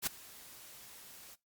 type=noise with ADSR envelope; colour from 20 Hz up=white; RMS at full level=-31 dBFS; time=0.02-1.36 s; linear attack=49 ms; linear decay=6 ms; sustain=-22 dB; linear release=26 ms; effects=noise-tail reverb RT60 0.2 s tail -20 dB re dry + Opus 48 kbps